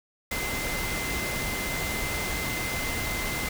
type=tone in noise; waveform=sine; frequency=2068 Hz; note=C7; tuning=21 cents flat; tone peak=-33 dBFS; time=0.31-3.49 s; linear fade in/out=5 ms; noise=pink; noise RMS=-31 dBFS; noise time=0.31-3.49 s; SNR=-5 dB; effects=none